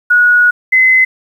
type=tone pair in turn; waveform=sine; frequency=1457 / 2042 Hz; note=F#6 / C7; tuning=-27 / -43 cents; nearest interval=tritone; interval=584 cents; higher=second; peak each=-5 dBFS; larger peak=neither; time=0.1-0.51 / 0.72-1.05 s; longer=first; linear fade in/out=10 ms; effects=7-bit